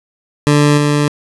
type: tone with level steps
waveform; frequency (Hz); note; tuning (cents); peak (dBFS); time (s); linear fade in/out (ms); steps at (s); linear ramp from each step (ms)
20% pulse; 146.83; D3; 0; -3 / -6; 0.47-1.08; 0; 0.77; 10
effects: resampled to 24000 Hz + 7-bit